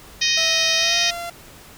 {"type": "harmonic tone", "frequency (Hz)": 622.3, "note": "D#5", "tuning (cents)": 0, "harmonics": [3, 4, 5, 6, 7, 8, 9, 10], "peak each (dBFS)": [-26, -24, -25, -23, -28, -25, -24, -29], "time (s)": [0.21, 1.11], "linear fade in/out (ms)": 10}
{"type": "tone with pitch glide", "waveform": "sawtooth", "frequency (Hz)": [655, 688], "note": ["E5", "F5"], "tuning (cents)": [-11, -26], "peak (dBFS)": -24, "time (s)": [0.37, 1.3], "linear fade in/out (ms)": 5, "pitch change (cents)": 85, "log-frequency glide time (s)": [0.76, 0.97]}
{"effects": ["pink hiss -44 dBFS RMS until 1.77 s"]}